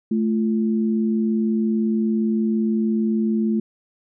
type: tone pair together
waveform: sine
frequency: 218.6 / 345.1 Hz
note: A3 / F4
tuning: -11 / -21 cents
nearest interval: minor sixth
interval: 790 cents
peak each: -18 / -26 dBFS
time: 0.11-3.6 s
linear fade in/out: 5 ms
effects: none